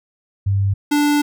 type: tone pair in turn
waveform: sine / square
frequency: 98.7 / 293 Hz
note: G2 / D4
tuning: +12 / -4 cents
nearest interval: octave + perfect fifth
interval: 1884 cents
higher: second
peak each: -14 dBFS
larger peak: neither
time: 0.46-0.74 / 0.91-1.22 s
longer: second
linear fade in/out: 10 ms
effects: none